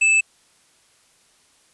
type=tone; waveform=square; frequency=2627 Hz; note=E7; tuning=7 cents flat; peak=-14 dBFS; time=0.01-0.21 s; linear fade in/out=10 ms; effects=white hiss -58 dBFS RMS until 1.73 s + resampled to 24000 Hz